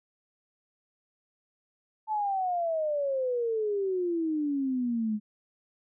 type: exponential sweep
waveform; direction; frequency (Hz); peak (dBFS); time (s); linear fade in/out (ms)
sine; down; 880 to 208.1; -26; 2.07-5.2; 50
effects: none